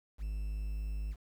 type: tone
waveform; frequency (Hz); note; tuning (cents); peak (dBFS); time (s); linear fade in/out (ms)
triangle; 51.91; G#1; 0; -32; 0.18-1.16; 50
effects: 10-bit